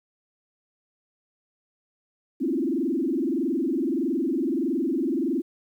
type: tone with frequency modulation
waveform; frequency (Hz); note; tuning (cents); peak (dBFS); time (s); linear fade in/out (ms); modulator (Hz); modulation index
sine; 298.6; D4; +29; -22; 2.4-5.42; 20; 21.6; 2.6
effects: 10-bit